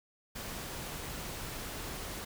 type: noise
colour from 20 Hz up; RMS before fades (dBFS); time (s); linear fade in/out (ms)
pink; -41; 0.35-2.25; 10
effects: none